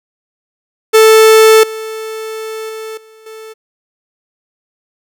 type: tone with level steps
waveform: 45% pulse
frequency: 440 Hz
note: A4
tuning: in tune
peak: -3 / -21 / -23 / -39 / -29 dBFS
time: 0.93-3.54 s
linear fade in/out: 20 ms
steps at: 1.63 / 2.69 / 2.97 / 3.26 s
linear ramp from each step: 5 ms
effects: none